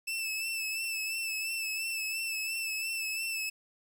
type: tone with vibrato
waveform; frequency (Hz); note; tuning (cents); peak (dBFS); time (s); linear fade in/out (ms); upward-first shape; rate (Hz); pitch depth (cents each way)
sawtooth; 2637; E7; 0; -29; 0.07-3.5; 10; sine; 2.9; 38
effects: 10-bit